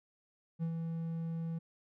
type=tone with ADSR envelope; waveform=triangle; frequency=164.81 Hz; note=E3; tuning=in tune; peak=-29 dBFS; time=0.59-1.59 s; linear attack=37 ms; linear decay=82 ms; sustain=-4 dB; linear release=12 ms; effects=none